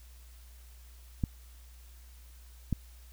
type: clicks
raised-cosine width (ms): 5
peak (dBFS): -16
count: 2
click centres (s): 1.238 / 2.727
effects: added 60 Hz sine -50 dBFS peak until 3.12 s + white hiss -61 dBFS RMS until 3.12 s